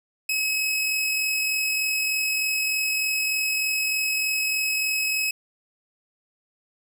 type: tone with amplitude modulation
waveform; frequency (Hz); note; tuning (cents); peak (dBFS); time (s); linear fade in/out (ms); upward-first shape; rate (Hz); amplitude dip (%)
sawtooth; 2562; E7; -50; -18; 0.29-5.31; 5; sine; 43.3; 25
effects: none